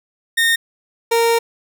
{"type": "tone pair in turn", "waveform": "30% pulse", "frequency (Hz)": [1837, 463], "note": ["A#6", "A#4"], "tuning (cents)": [-26, -12], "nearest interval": "2 octaves", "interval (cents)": 2386, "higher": "first", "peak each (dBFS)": -10, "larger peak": "neither", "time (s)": [[0.37, 0.56], [1.11, 1.39]], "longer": "second", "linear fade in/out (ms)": 10, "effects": []}